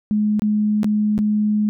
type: tone with dropouts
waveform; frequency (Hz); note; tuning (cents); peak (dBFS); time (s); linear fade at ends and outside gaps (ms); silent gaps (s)
sine; 210.9; G#3; +27; -15; 0.11-1.69; 0; 0.395-0.42 / 0.832-0.844 / 1.179-1.189
effects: none